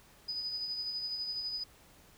sine tone with tremolo, 4978 Hz, D#8, in tune, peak -33 dBFS, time 0.28-1.64 s, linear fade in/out 10 ms, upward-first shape sine, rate 12 Hz, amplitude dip 40%, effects pink hiss -60 dBFS RMS until 2.17 s

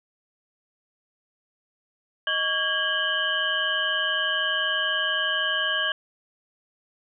sine tone cluster, 624 / 1128 / 1634 / 2947 / 3126 Hz, D#5 / C#6 / G#6 / F#7 / G7, +5 / +30 / -29 / -8 / -6 cents, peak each -34 / -33 / -25 / -29 / -29 dBFS, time 2.27-5.92 s, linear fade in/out 2 ms, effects none

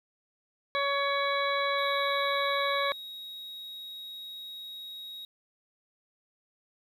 harmonic tone, 561 Hz, C#5, 21 cents sharp, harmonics 1 / 2 / 3 / 4 / 6 / 7, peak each -31 / -30 / -35 / -34 / -40 / -36 dBFS, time 0.75-2.92 s, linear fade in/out 0 ms
triangle tone, 3787 Hz, A#7, 27 cents sharp, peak -38 dBFS, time 1.78-5.25 s, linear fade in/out 2 ms
effects 10-bit

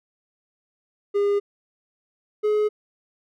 triangle tone pair in turn, 405.7 / 422.7 Hz, G#4 / G#4, -41 / +31 cents, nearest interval minor second, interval 72 cents, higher second, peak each -16 dBFS, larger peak neither, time 1.14-1.4 / 2.43-2.69 s, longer neither, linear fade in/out 20 ms, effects none

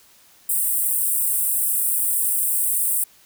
pink high-pass noise, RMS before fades -21 dBFS, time 0.49-3.04 s, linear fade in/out 5 ms, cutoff 8200 Hz, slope 96 dB/octave, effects white hiss -53 dBFS RMS until 3.25 s

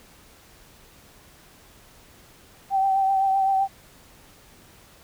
sine tone with vibrato, 775 Hz, G5, 20 cents flat, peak -18 dBFS, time 2.7-3.68 s, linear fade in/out 50 ms, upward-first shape triangle, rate 7.8 Hz, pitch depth 31 cents each way, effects pink hiss -52 dBFS RMS until 5.03 s

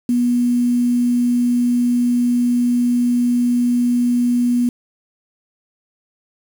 sine tone with quantisation, 243 Hz, B3, 28 cents flat, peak -13 dBFS, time 0.09-4.69 s, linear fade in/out 2 ms, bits 6, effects none

